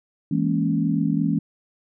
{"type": "chord", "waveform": "sine", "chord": "A# half-diminished seventh", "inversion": "second", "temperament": "equal", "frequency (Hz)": [164.81, 207.7, 233.1, 277.2], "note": ["E3", "G#3", "A#3", "C#4"], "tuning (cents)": [0, 0, 0, 0], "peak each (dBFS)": [-23, -25, -26, -24], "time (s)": [0.31, 1.39], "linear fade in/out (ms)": 5, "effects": []}